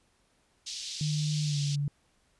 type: band-pass noise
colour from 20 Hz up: white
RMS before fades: -39 dBFS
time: 0.66-1.76 s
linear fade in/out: 10 ms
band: 3300 to 5900 Hz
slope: 24 dB/octave
type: tone with pitch glide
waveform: sine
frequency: 150.7 to 143.73 Hz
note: D3 to D3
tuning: +45 to -37 cents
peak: -27 dBFS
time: 1.01-1.88 s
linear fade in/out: 2 ms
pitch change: -82 cents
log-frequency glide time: 1.44-1.59 s
effects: pink hiss -69 dBFS RMS until 2.39 s + resampled to 24000 Hz